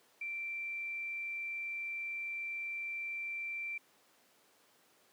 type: tone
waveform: sine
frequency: 2349 Hz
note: D7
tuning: in tune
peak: -37 dBFS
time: 0.21-3.78 s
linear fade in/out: 5 ms
effects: pink hiss -67 dBFS RMS until 5.12 s + high-pass 300 Hz 12 dB/octave